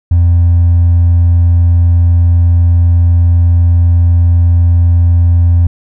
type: tone with hard clipping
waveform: triangle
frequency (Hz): 86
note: F2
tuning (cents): -26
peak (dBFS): -4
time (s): 0.11-5.67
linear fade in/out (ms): 5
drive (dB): 2
effects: none